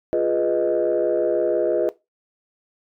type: chord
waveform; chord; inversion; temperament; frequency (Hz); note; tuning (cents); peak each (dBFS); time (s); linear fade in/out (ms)
sine; F half-diminished seventh; none; equal; 349.2 / 415.3 / 493.9 / 622.3; F4 / Ab4 / Cb5 / Eb5; 0 / 0 / 0 / 0; -22 / -24 / -22 / -21; 0.13-1.89; 0
effects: noise-tail reverb RT60 0.2 s tail -18 dB re dry + tanh soft clip ceiling -11 dBFS